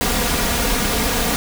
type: noise with comb filter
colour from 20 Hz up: pink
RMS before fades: -19 dBFS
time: 0.01-1.36 s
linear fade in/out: 0 ms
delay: 4.2 ms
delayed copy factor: +0.55
effects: none